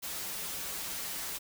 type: noise with comb filter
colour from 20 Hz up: white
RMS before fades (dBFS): -38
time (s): 0.02-1.39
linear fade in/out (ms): 20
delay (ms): 8.3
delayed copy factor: -0.85
effects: none